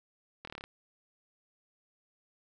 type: slowing click train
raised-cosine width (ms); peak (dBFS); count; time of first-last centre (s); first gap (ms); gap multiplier
0.3; -26; 8; 0.45-0.64; 24; 1.04
effects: none